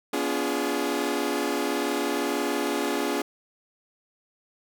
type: chord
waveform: sawtooth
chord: B diminished seventh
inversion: none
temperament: equal with one note detuned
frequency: 246.9 / 287.6 / 349.2 / 415.3 Hz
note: B3 / D4 / F4 / Ab4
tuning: 0 / -36 / 0 / 0 cents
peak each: -29 / -25 / -27 / -26 dBFS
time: 0.13-3.22 s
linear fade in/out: 5 ms
effects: none